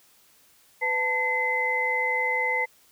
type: tone cluster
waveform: sine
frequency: 502 / 888 / 2048 Hz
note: B4 / A5 / C7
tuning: +28 / +16 / -38 cents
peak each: -31 / -29 / -24 dBFS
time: 0.81-2.66 s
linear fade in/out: 20 ms
effects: white hiss -59 dBFS RMS until 2.91 s